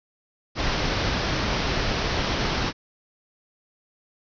pink low-pass noise, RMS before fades -25 dBFS, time 0.55-2.73 s, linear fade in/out 50 ms, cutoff 5800 Hz, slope 96 dB/octave, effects none

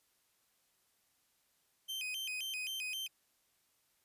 40% pulse tone with vibrato, 2794 Hz, F7, in tune, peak -37 dBFS, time 1.88-3.08 s, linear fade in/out 20 ms, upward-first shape square, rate 3.8 Hz, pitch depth 190 cents each way, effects white hiss -75 dBFS RMS until 4.04 s + resampled to 32000 Hz

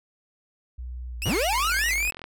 sine tone with pitch glide, 61.74 to 54.06 Hz, B1 to A1, 0 to -30 cents, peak -32 dBFS, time 0.78-2.1 s, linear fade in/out 10 ms, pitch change -230 cents, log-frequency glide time 1.1-1.33 s
sawtooth tone with vibrato, 2489 Hz, D#7, in tune, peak -25 dBFS, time 1.22-1.94 s, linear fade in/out 0 ms, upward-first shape sine, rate 5.1 Hz, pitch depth 280 cents each way
45% pulse linear sweep, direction up, 45.68 to 2610 Hz, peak -23 dBFS, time 1.25-2.11 s, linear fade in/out 10 ms
click train, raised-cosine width 0.3 ms, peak -23 dBFS, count 31, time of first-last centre 1.53-2.241 s, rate 42.2 Hz
effects none

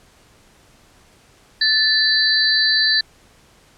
sine tone cluster, 1755 / 4057 / 4582 Hz, A6 / B7 / D8, -5 / +46 / -44 cents, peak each -18 dBFS, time 1.61-3.01 s, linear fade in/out 5 ms, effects pink hiss -52 dBFS RMS until 3.77 s + low-pass 10000 Hz 12 dB/octave

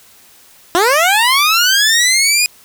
15% pulse linear sweep, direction up, 329.6 to 2489 Hz, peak -3 dBFS, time 0.75-2.46 s, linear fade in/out 0 ms, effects white hiss -45 dBFS RMS until 2.64 s

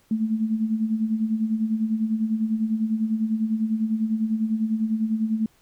sine tone with tremolo, 220 Hz, A3, in tune, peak -18 dBFS, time 0.11-5.46 s, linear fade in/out 2 ms, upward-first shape sine, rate 10 Hz, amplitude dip 65%, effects pink hiss -61 dBFS RMS until 5.61 s

